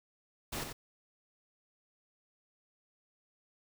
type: noise with echo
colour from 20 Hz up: pink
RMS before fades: -38 dBFS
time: 0.52-0.64 s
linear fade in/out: 10 ms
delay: 90 ms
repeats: 1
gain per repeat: -6 dB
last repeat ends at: 0.73 s
effects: none